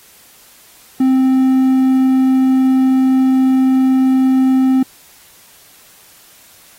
triangle tone, 261.6 Hz, C4, in tune, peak -7 dBFS, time 1-4.83 s, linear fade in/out 5 ms, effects white hiss -45 dBFS RMS until 6.78 s + AAC 48 kbps

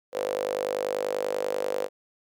sawtooth tone with high-pass filter, 50.2 Hz, G1, 42 cents sharp, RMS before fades -29 dBFS, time 0.12-1.89 s, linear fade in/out 50 ms, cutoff 510 Hz, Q 8.7, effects none

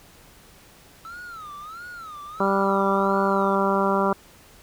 triangle tone with vibrato, 1301 Hz, E6, 23 cents flat, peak -34 dBFS, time 1.05-3.55 s, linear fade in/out 0 ms, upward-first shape sine, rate 1.5 Hz, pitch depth 190 cents each way
harmonic tone, 196 Hz, G3, in tune, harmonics 1 / 2 / 3 / 4 / 5 / 6 / 7, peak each -25 / -25 / -26 / -29 / -26 / -27 / -29 dBFS, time 2.4-4.13 s, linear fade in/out 2 ms
effects pink hiss -51 dBFS RMS until 4.62 s

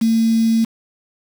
sine tone with quantisation, 225.8 Hz, A3, 45 cents sharp, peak -12 dBFS, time 0.01-0.65 s, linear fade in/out 10 ms, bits 5, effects none

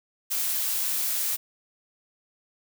blue noise, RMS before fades -27 dBFS, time 0.3-1.37 s, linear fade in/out 20 ms, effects none

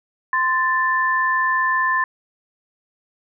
sine tone pair together, 1039 / 1764.1 Hz, C6 / A6, -12 / +4 cents, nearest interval major sixth, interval 916 cents, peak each -19 dBFS, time 0.33-2.04 s, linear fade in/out 2 ms, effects none

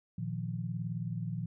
sine chord, Bb suspended fourth, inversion none, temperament equal, 116.54 / 155.56 / 174.61 Hz, Bb2 / Eb3 / F3, 0 / 0 / 0 cents, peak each -37 / -39 / -38 dBFS, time 0.18-1.46 s, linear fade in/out 5 ms, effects none

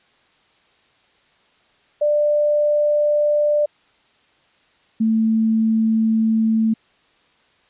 sine tone pair in turn, 593 / 222.1 Hz, D5 / A3, +17 / +16 cents, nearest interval octave + perfect fourth, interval 1701 cents, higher first, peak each -14 dBFS, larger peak neither, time 2.01-3.66 / 5-6.74 s, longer second, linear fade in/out 10 ms, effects white hiss -58 dBFS RMS until 7.69 s + resampled to 8000 Hz

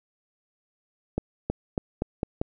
accelerating click train, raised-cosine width 2 ms, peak -12 dBFS, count 6, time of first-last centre 1.18-2.415 s, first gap 320 ms, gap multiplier 0.87, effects none

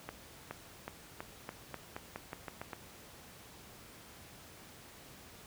accelerating click train, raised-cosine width 0.5 ms, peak -25 dBFS, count 12, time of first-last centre 0.09-2.732 s, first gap 420 ms, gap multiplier 0.88, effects pink hiss -54 dBFS RMS until 5.46 s + high-pass 60 Hz 12 dB/octave

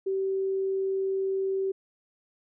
sine tone, 385.4 Hz, G4, 29 cents flat, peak -25 dBFS, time 0.06-1.72 s, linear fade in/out 10 ms, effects none

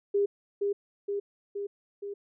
sine tone with echo, 403.6 Hz, G#4, 49 cents flat, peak -22 dBFS, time 0.14-0.26 s, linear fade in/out 10 ms, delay 470 ms, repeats 4, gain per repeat -3 dB, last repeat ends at 2.14 s, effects none

